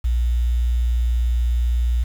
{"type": "tone with quantisation", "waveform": "sine", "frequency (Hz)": 59.6, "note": "A#1", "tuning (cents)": 39, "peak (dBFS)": -16, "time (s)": [0.04, 2.04], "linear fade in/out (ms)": 10, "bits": 7, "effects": []}